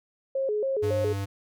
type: tone with vibrato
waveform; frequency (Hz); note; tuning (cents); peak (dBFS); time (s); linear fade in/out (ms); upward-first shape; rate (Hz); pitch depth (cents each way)
sine; 476.2; A#4; +37; -24; 0.35-1.13; 5; square; 3.6; 210
type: tone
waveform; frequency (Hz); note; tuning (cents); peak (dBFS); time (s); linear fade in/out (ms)
square; 98.8; G2; +14; -29; 0.82-1.26; 20
effects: none